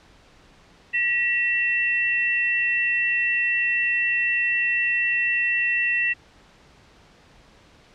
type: tone pair together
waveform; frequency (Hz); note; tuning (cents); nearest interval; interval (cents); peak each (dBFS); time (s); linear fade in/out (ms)
sine; 1926 / 2698; B6 / E7; -44 / +40; tritone; 584; -22; 0.93-6.14; 20
effects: pink hiss -53 dBFS RMS until 7.94 s + low-pass 5000 Hz 12 dB/octave